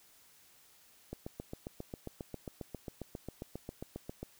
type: click train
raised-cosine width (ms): 2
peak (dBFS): -27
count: 24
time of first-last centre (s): 1.13-4.23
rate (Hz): 7.42
effects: white hiss -63 dBFS RMS until 4.39 s